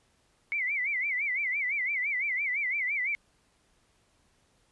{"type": "tone with vibrato", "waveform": "sine", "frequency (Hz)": 2157, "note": "C#7", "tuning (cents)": -48, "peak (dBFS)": -27, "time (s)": [0.52, 3.15], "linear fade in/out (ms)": 0, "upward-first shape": "sine", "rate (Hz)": 5.9, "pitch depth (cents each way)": 160, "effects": ["pink hiss -68 dBFS RMS until 4.71 s", "resampled to 24000 Hz"]}